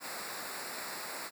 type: noise with comb filter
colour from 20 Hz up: pink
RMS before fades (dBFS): -41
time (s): 0-1.31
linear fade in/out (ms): 50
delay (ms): 0.32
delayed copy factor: -0.75
effects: high-pass 200 Hz 12 dB/octave